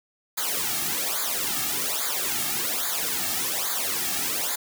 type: noise with flanger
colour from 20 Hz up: white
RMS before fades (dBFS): -27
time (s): 0.37-4.56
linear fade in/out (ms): 10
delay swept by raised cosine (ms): 0.35 to 2.05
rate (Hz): 1.2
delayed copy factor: -1
effects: none